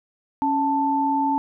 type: tone pair together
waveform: sine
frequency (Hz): 277.2 / 882.2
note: C#4 / A5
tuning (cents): 0 / +4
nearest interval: octave + minor sixth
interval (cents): 2004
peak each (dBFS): -23 / -20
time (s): 0.42-1.38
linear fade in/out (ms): 0
effects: none